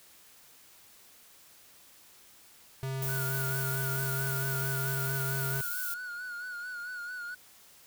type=tone with pitch glide; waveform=square; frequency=133.3 to 134.62 Hz; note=C3 to C3; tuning=+33 to +50 cents; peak=-33 dBFS; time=2.83-5.61 s; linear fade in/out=0 ms; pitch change=+17 cents; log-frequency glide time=3.12-5.26 s
type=noise; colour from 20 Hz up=violet; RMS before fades=-36 dBFS; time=3.02-5.94 s; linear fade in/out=2 ms
type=tone with vibrato; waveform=triangle; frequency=1453 Hz; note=F#6; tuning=32 cents flat; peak=-35 dBFS; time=3.08-7.35 s; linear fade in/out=10 ms; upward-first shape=sine; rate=4.5 Hz; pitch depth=52 cents each way
effects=white hiss -57 dBFS RMS until 7.86 s